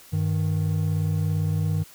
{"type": "tone pair together", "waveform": "triangle", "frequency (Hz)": [98, 155.66], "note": ["G2", "D#3"], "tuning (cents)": [0, 1], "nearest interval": "minor sixth", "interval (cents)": 801, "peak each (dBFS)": -22, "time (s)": [0.12, 1.84], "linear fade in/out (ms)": 20, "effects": ["white hiss -49 dBFS RMS until 1.94 s"]}